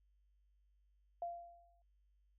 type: tone with exponential decay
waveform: sine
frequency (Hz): 690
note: F5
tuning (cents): -21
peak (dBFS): -37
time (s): 1.22-1.82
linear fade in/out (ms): 2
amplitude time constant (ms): 130
effects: added 50 Hz sine -70 dBFS peak until 2.38 s